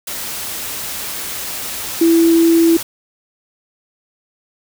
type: tone in noise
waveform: sine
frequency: 332.1 Hz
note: E4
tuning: 13 cents sharp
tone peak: -8 dBFS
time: 2.01-2.77 s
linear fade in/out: 5 ms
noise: white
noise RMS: -25 dBFS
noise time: 0.07-2.83 s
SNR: +14 dB
effects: none